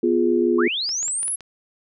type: chord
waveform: sine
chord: F diminished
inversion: second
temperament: equal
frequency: 246.9 / 349.2 / 415.3 Hz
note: Cb4 / F4 / Ab4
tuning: 0 / 0 / 0 cents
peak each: -22 / -18 / -22 dBFS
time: 0.03-0.68 s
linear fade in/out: 5 ms
type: linear sweep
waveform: sine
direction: up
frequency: 987.8 to 11175 Hz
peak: -22 dBFS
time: 0.58-1.36 s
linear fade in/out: 10 ms
type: clicks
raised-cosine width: 0.2 ms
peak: -22 dBFS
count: 6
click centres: 0.892 / 1.029 / 1.081 / 1.231 / 1.28 / 1.407 s
effects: none